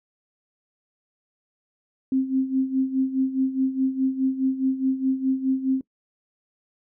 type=tone with tremolo; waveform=sine; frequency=264 Hz; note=C4; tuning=16 cents sharp; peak=-17 dBFS; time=2.12-5.81 s; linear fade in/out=2 ms; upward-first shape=sine; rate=4.8 Hz; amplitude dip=75%; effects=noise-tail reverb RT60 0.1 s tail -21 dB re dry